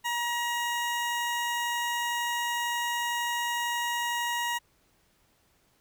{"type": "tone", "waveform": "20% pulse", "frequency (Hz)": 951, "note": "A#5", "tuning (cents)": 34, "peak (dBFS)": -23, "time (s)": [0.04, 4.59], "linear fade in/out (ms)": 20, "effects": ["pink hiss -67 dBFS RMS until 5.8 s"]}